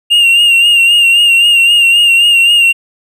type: tone with vibrato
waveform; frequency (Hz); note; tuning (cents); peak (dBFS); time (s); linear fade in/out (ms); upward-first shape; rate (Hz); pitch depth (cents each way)
triangle; 2794; F7; 0; -3; 0.1-2.73; 20; sine; 3.8; 43
effects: none